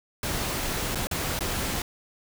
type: noise with dropouts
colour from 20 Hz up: pink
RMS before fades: -29 dBFS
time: 0.23-1.82 s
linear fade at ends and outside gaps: 2 ms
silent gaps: 0.948-0.955 / 1.071-1.112 / 1.391-1.407 s
effects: none